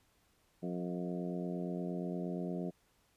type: harmonic tone with a mistuned harmonic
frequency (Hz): 88.6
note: F2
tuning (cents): +25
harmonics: 2 / 3 / 4 / 5 / 6 / 7 / 8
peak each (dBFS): -38 / -43 / -43 / -46 / -51 / -47 / -53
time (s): 0.62-2.71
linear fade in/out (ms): 20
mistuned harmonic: 7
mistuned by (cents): +22
effects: pink hiss -72 dBFS RMS until 3.16 s + resampled to 32000 Hz